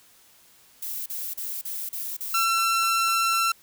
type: noise bursts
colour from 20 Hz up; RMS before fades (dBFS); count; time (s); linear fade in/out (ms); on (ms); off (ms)
violet; -32; 6; 0.82-2.445; 5; 240; 37
type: tone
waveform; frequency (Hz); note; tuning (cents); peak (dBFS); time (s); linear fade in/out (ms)
sawtooth; 1348; E6; +38; -17; 2.34-3.52; 5
effects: white hiss -56 dBFS RMS until 3.62 s